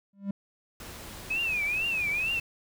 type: tone with exponential growth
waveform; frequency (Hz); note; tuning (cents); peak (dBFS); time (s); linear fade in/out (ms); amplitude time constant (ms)
triangle; 198.4; G3; +21; -23; 0.13-0.31; 5; 38
type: noise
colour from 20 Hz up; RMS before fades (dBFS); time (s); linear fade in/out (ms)
pink; -43; 0.8-2.4; 2
type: tone with vibrato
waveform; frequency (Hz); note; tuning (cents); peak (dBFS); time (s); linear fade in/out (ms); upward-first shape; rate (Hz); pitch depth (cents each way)
sine; 2523; D#7; +23; -26; 1.3-2.4; 10; triangle; 2.2; 190
effects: none